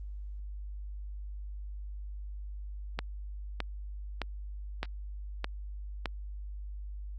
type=click train; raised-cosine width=0.3 ms; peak=-16 dBFS; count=6; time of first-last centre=2.99-6.057 s; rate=1.63 Hz; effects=added 50 Hz sine -38 dBFS peak until 7.18 s + Opus 32 kbps